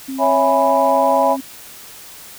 sine tone with vibrato, 267 Hz, C4, 35 cents sharp, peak -23 dBFS, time 0.08-1.41 s, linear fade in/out 10 ms, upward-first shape triangle, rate 9.7 Hz, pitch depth 8 cents each way
sine chord, C# minor seventh, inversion none, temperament equal, 554.4 / 659.3 / 830.6 / 987.8 Hz, C#5 / E5 / G#5 / B5, 0 / 0 / 0 / 0 cents, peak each -17 dBFS, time 0.18-1.37 s, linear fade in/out 50 ms
effects tanh soft clip ceiling -1 dBFS + white hiss -38 dBFS RMS until 2.38 s

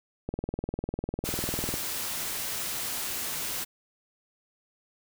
click train, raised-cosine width 2 ms, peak -18 dBFS, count 30, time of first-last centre 0.29-1.74 s, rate 20 Hz
white noise, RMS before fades -33 dBFS, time 1.24-3.65 s, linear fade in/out 20 ms
effects none

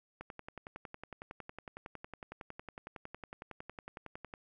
click train, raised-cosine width 0.5 ms, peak -29 dBFS, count 46, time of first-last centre 0.21-4.338 s, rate 10.9 Hz, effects none

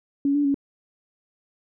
sine tone with pitch steps, 280.6 / 289.7 / 279.2 Hz, C#4 / D4 / C#4, +21 / -24 / +13 cents, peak -18 dBFS, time 0.25-0.544 s, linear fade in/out 2 ms, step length 98 ms, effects none

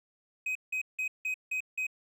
triangle tone bursts, 2521 Hz, D#7, 22 cents sharp, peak -28 dBFS, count 6, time 0.46-1.868 s, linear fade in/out 5 ms, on 93 ms, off 170 ms, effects none

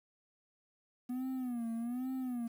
triangle tone with vibrato, 244.3 Hz, B3, 19 cents flat, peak -33 dBFS, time 1.09-2.48 s, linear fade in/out 10 ms, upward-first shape sine, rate 1.2 Hz, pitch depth 120 cents each way, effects 10-bit

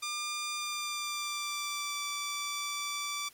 10% pulse tone with pitch glide, 1200 to 1162.5 Hz, D6 to D6, +37 to -18 cents, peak -25 dBFS, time 0.02-3.29 s, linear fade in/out 10 ms, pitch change -55 cents, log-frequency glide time 0.54-2.04 s, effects white hiss -59 dBFS RMS until 3.33 s + MP3 64 kbps

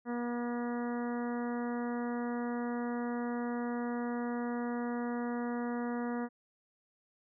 harmonic tone, 240 Hz, B3, 49 cents flat, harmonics 1 / 2 / 3 / 4 / 5 / 6 / 7 / 8, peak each -34 / -40 / -44 / -46 / -48 / -50 / -51 / -52 dBFS, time 0.05-6.29 s, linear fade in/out 50 ms, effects none

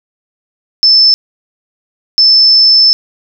sine tone bursts at uneven times, 5274 Hz, E8, in tune, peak -3 dBFS, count 2, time 0.83-1.14 / 2.18-2.93 s, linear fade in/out 0 ms, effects none

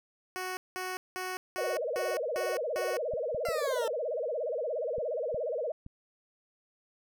10% pulse tone bursts, 369.7 Hz, F#4, 1 cent flat, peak -26 dBFS, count 7, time 0.36-2.97 s, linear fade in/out 0 ms, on 210 ms, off 190 ms
sine tone with vibrato, 546 Hz, C#5, 26 cents flat, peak -30 dBFS, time 1.58-5.72 s, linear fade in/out 5 ms, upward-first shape sine, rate 17 Hz, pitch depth 280 cents each way
clicks, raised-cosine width 5 ms, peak -32 dBFS, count 6, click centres 3.137 / 3.347 / 3.487 / 4.983 / 5.345 / 5.864 s
20% pulse exponential sweep, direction down, 698.5 to 439.4 Hz, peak -28 dBFS, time 3.45-3.88 s, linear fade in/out 2 ms
effects none

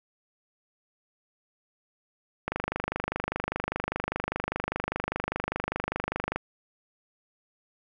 click train, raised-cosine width 0.5 ms, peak -13 dBFS, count 98, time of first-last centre 2.48-6.36 s, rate 25 Hz, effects none

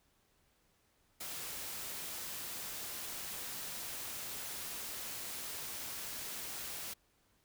white noise, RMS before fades -43 dBFS, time 1.2-6.94 s, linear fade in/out 10 ms, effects pink hiss -73 dBFS RMS until 7.44 s

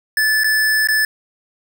square tone with dropouts, 1740 Hz, A6, 20 cents flat, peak -14 dBFS, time 0.17-1.05 s, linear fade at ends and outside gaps 2 ms, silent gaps 0.436-0.443 / 0.873-0.886 s, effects none

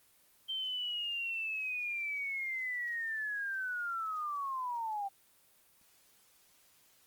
sine linear sweep, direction down, 3136 to 777 Hz, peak -34 dBFS, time 0.48-5.09 s, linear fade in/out 20 ms, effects white hiss -66 dBFS RMS until 7.06 s + Opus 24 kbps

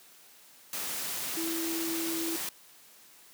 sine tone in noise, 329.6 Hz, E4, in tune, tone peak -32 dBFS, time 1.37-2.36 s, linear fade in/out 2 ms, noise white, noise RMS -35 dBFS, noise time 0.73-2.49 s, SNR 0 dB, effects white hiss -56 dBFS RMS until 3.33 s + high-pass 150 Hz 12 dB/octave

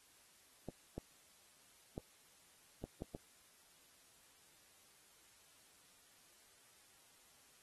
clicks, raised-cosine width 2 ms, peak -30 dBFS, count 6, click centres 0.687 / 0.98 / 1.979 / 2.84 / 3.021 / 3.149 s, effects white hiss -67 dBFS RMS until 7.62 s + AAC 32 kbps

